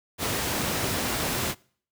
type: noise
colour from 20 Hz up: pink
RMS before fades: -27 dBFS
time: 0.18-1.55 s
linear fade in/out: 50 ms
effects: noise-tail reverb RT60 0.5 s tail -24 dB re dry + high-pass 80 Hz 12 dB/octave